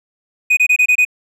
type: tone bursts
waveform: triangle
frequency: 2489 Hz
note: D#7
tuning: in tune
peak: -7 dBFS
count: 6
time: 0.5-1.051 s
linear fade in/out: 10 ms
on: 71 ms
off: 25 ms
effects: none